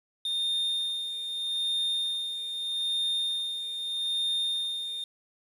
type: tone with tremolo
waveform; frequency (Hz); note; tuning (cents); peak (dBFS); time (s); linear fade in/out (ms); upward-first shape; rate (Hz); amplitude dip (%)
triangle; 3644; A#7; -40; -24; 0.25-5.04; 2; sine; 0.8; 55
effects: resampled to 32000 Hz + 9-bit